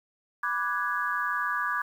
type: chord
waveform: sine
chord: G# half-diminished seventh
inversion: first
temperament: equal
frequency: 987.8 / 1174.7 / 1480 / 1661.2 Hz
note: B5 / D6 / F#6 / G#6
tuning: 0 / 0 / 0 / 0 cents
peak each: -35 / -30 / -34 / -30 dBFS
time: 0.43-1.82 s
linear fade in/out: 5 ms
effects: 9-bit